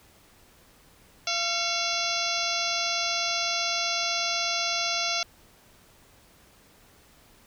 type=harmonic tone with a mistuned harmonic; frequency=684 Hz; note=F5; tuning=36 cents flat; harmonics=1 / 2 / 3 / 4 / 5 / 6 / 7 / 8 / 9; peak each=-34 / -34 / -34 / -34 / -34 / -34 / -34 / -34 / -34 dBFS; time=1.27-5.23 s; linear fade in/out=2 ms; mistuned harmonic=3; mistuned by=+120 cents; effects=pink hiss -57 dBFS RMS until 7.46 s

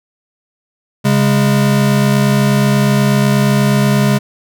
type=tone pair together; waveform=square; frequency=136.95 / 205.2 Hz; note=C#3 / G#3; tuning=-21 / -21 cents; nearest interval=perfect fifth; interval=700 cents; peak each=-13 dBFS; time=1.04-4.19 s; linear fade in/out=20 ms; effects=none

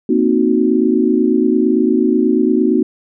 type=chord; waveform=sine; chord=C half-diminished seventh; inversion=third; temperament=equal; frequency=233.1 / 261.6 / 311.1 / 370 Hz; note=Bb3 / C4 / Eb4 / Gb4; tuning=0 / 0 / 0 / 0 cents; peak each=-16 dBFS; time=0.09-2.83 s; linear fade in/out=5 ms; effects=none

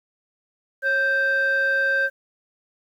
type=tone pair together; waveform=sine; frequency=547.1 / 1568 Hz; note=C#5 / G6; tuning=-23 / 0 cents; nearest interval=octave + tritone; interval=1823 cents; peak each=-24 / -17 dBFS; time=0.82-2.1 s; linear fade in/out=50 ms; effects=tanh soft clip ceiling -15 dBFS + 9-bit

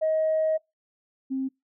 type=tone pair in turn; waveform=sine; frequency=631 / 265.3 Hz; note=D#5 / C4; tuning=+24 / +24 cents; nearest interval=octave + minor third; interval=1500 cents; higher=first; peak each=-20 / -25 dBFS; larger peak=first; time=0.01-0.58 / 1.3-1.49 s; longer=first; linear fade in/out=20 ms; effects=noise-tail reverb RT60 0.2 s tail -25 dB re dry + tanh soft clip ceiling -17 dBFS

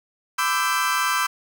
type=chord; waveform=35% pulse; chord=E minor seventh; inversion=second; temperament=equal with one note detuned; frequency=1008.5 / 1174.7 / 1318.5 / 1568 Hz; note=B5 / D6 / E6 / G6; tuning=+36 / 0 / 0 / 0 cents; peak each=-24 dBFS; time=0.38-1.27 s; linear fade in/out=10 ms; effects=none

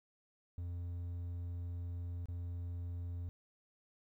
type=tone with dropouts; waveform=triangle; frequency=87.1 Hz; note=F2; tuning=4 cents flat; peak=-37 dBFS; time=0.58-3.29 s; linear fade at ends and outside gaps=0 ms; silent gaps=2.257-2.285 s; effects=13-bit

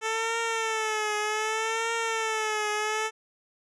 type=tone with vibrato; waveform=10% pulse; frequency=440 Hz; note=A4; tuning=in tune; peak=-18 dBFS; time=0.01-3.11 s; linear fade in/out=50 ms; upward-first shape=triangle; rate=0.65 Hz; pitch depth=82 cents each way; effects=resampled to 22050 Hz

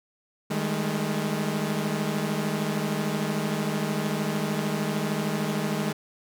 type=tone cluster; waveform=sawtooth; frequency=155.8 / 201.5 / 214.7 Hz; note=D#3 / G3 / A3; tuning=+3 / +48 / -42 cents; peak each=-26 dBFS; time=0.5-5.93 s; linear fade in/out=10 ms; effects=none

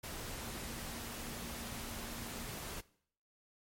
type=tone in noise; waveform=sine; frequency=233.1 Hz; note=A#3; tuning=in tune; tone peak=-50 dBFS; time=0.41-2.45 s; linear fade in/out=10 ms; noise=pink; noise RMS=-44 dBFS; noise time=0.03-2.81 s; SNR=-9 dB; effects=noise-tail reverb RT60 0.6 s tail -20 dB re dry + MP3 64 kbps

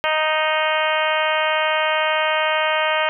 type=harmonic tone; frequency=311.1 Hz; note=D#4; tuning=in tune; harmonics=2 / 3 / 4 / 5 / 6 / 7 / 8 / 9 / 10; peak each=-22 / -24 / -25 / -26 / -27 / -27 / -28 / -29 / -29 dBFS; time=0.04-3.09 s; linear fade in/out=0 ms; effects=none

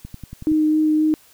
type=click train; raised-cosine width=5 ms; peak=-21 dBFS; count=6; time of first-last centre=0.05-0.517 s; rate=10.7 Hz
type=tone with vibrato; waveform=sine; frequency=308.9 Hz; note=D#4; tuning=12 cents flat; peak=-14 dBFS; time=0.47-1.14 s; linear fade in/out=0 ms; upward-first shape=sine; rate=3.8 Hz; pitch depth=10 cents each way
effects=white hiss -52 dBFS RMS until 1.33 s

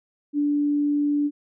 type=tone; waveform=sine; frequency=291.3 Hz; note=D4; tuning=14 cents flat; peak=-19 dBFS; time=0.33-1.31 s; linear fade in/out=50 ms; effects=none

